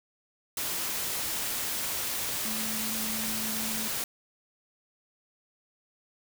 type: tone in noise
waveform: sine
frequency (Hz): 220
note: A3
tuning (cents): 0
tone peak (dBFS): -37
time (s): 2.45-3.88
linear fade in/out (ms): 2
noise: white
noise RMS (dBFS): -32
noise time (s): 0.57-4.04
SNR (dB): -8
effects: none